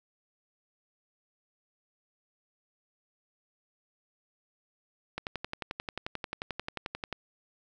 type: click train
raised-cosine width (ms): 0.3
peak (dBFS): -18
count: 23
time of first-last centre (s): 5.18-7.127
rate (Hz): 11.3
effects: none